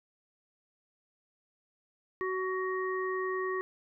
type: harmonic tone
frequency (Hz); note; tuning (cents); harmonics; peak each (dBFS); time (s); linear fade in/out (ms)
374.2; F#4; +20; 1 / 3 / 5; -32 / -36 / -38; 2.21-3.61; 0
effects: none

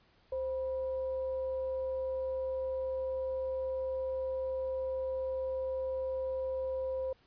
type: tone with frequency modulation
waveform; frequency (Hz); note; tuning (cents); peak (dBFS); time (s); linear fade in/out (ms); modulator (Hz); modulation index
sine; 523.3; C5; 0; -32; 0.32-7.13; 5; 453; 0.24
effects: pink hiss -67 dBFS RMS until 7.26 s + resampled to 11025 Hz

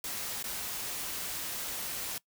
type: noise with dropouts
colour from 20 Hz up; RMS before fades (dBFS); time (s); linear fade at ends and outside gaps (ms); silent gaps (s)
white; -37; 0.04-2.18; 2; 0.427-0.44
effects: noise-tail reverb RT60 0.1 s tail -21 dB re dry

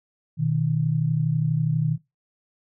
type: tone pair together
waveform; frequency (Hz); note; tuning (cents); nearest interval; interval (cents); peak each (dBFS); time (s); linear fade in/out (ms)
sine; 124.1 / 156.36; B2 / D#3; +9 / +9; major third; 400; -25 / -21; 0.37-1.98; 50
effects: noise-tail reverb RT60 0.2 s tail -18 dB re dry

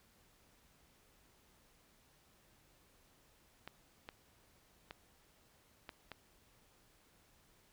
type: clicks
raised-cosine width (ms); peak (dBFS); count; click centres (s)
0.3; -30; 5; 3.676 / 4.089 / 4.909 / 5.892 / 6.117
effects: pink hiss -69 dBFS RMS until 7.72 s

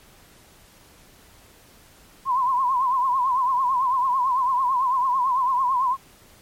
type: tone with vibrato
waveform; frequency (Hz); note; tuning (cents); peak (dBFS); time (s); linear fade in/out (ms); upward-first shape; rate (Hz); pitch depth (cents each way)
sine; 1025; C6; -36; -18; 2.25-5.97; 50; triangle; 9; 120
effects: pink hiss -52 dBFS RMS until 6.41 s + MP3 64 kbps

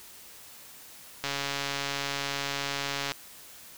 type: click train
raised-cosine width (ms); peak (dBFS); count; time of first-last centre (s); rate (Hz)
0.2; -13; 264; 1.24-3.119; 140
effects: white hiss -49 dBFS RMS until 3.77 s

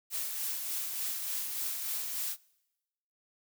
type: noise with tremolo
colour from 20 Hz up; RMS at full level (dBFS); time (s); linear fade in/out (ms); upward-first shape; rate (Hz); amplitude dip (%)
blue; -34; 0.1-2.37; 50; sine; 3.4; 35
effects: noise-tail reverb RT60 1.0 s tail -25 dB re dry

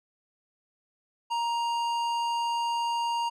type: tone with tanh clipping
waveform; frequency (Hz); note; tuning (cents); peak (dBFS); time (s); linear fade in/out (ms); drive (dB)
triangle; 937; A#5; +9; -28; 1.3-3.3; 20; 18
effects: none

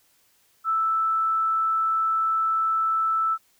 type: tone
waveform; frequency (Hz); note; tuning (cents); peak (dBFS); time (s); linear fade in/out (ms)
sine; 1318.5; E6; 0; -20; 0.64-3.38; 50
effects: white hiss -63 dBFS RMS until 3.59 s

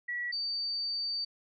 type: tone pair in turn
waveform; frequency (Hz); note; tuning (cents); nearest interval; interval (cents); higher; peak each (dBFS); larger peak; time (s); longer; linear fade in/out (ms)
sine; 1936 / 4605; B6 / D8; -35 / -35; octave + minor third; 1500; second; -32 / -31; second; 0.08-0.32 / 0.32-1.25; second; 10
effects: none

